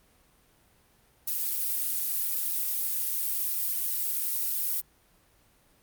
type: noise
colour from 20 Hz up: violet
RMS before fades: -29 dBFS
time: 1.27-4.81 s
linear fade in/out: 10 ms
effects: pink hiss -63 dBFS RMS until 5.82 s + Opus 32 kbps

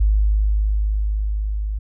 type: tone with level ramp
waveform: sine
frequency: 51.91 Hz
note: G#1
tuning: in tune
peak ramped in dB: -12 to -21 dBFS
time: 0-1.79 s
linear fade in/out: 10 ms
effects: none

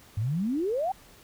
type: exponential sweep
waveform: sine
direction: up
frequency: 97.6 to 803 Hz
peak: -25 dBFS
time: 0.17-0.92 s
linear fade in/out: 5 ms
effects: pink hiss -54 dBFS RMS until 1.23 s

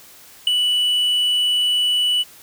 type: tone with ADSR envelope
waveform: triangle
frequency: 2960 Hz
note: F#7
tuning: in tune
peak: -8 dBFS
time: 0.47-2.24 s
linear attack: 4 ms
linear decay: 6 ms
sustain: -6 dB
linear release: 30 ms
effects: white hiss -45 dBFS RMS until 2.42 s

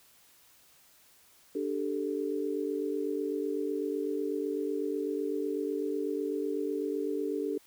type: chord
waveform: sine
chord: D suspended fourth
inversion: none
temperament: equal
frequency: 293.7 / 392 / 440 Hz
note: D4 / G4 / A4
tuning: 0 / 0 / 0 cents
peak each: -34 dBFS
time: 1.55-7.58 s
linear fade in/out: 5 ms
effects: white hiss -61 dBFS RMS until 7.66 s

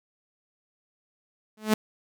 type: tone with exponential growth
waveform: sawtooth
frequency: 215.6 Hz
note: A3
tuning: 35 cents flat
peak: -12 dBFS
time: 1.57-1.74 s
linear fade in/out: 5 ms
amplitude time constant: 35 ms
effects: none

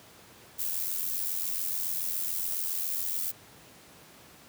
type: noise with amplitude modulation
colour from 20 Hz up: violet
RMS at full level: -29 dBFS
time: 0.58-3.32 s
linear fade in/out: 20 ms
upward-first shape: sine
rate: 87.1 Hz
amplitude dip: 60%
effects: pink hiss -53 dBFS RMS until 4.48 s + high-pass 100 Hz 12 dB/octave

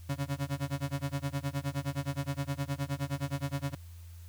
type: tone with tremolo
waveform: 35% pulse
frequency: 140 Hz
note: C#3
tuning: 18 cents sharp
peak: -27 dBFS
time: 0.09-3.75 s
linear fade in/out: 5 ms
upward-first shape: sine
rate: 9.6 Hz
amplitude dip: 100%
effects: added 85 Hz sine -45 dBFS peak until 4.28 s + white hiss -61 dBFS RMS until 4.28 s

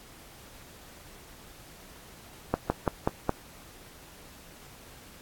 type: slowing click train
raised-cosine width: 1 ms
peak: -9 dBFS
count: 5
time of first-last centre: 2.54-3.294 s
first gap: 160 ms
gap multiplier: 1.11
effects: pink hiss -51 dBFS RMS until 5.21 s + AAC 64 kbps

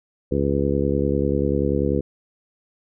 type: harmonic tone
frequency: 70.2 Hz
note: C#2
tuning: 22 cents sharp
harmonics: 1 / 2 / 3 / 4 / 5 / 6 / 7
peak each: -26 / -26 / -26 / -26 / -26 / -26 / -26 dBFS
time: 0.31-2.01 s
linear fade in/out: 10 ms
effects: none

